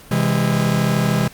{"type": "chord", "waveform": "45% pulse", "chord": "C augmented", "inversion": "none", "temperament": "just", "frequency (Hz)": [130.81, 163.52, 204.4], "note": ["C3", "E3", "G#3"], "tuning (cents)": [0, -14, -27], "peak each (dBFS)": -20, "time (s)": [0.11, 1.28], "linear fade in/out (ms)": 5, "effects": ["pink hiss -43 dBFS RMS until 1.33 s", "Opus 48 kbps"]}